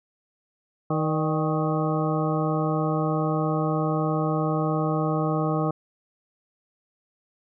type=harmonic tone with a mistuned harmonic; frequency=156.9 Hz; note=D#3; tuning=15 cents sharp; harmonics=1 / 2 / 3 / 4 / 5 / 7 / 8; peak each=-25 / -28 / -30 / -31 / -32 / -33 / -34 dBFS; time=0.9-5.71 s; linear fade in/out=5 ms; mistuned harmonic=4; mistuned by=-56 cents; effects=none